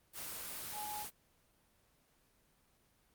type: tone in noise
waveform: sine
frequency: 840 Hz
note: G#5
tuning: 19 cents sharp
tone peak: -42 dBFS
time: 0.72-1.06 s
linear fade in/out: 50 ms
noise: white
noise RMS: -44 dBFS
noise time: 0.13-1.11 s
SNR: -1 dB
effects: pink hiss -72 dBFS RMS until 3.14 s + Opus 24 kbps